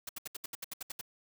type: noise bursts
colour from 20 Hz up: white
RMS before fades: -40 dBFS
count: 11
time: 0.07-1.012 s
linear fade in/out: 5 ms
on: 22 ms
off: 70 ms
effects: none